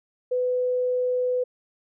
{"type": "tone", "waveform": "sine", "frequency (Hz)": 500, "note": "B4", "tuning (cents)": 21, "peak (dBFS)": -21, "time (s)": [0.31, 1.44], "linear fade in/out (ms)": 10, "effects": []}